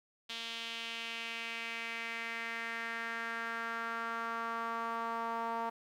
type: tone with band-pass filter sweep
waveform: sawtooth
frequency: 229.7 Hz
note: A#3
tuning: 25 cents flat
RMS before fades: -39 dBFS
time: 0.29-5.7 s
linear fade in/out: 10 ms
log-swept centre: 3400 to 930 Hz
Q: 3
effects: 11-bit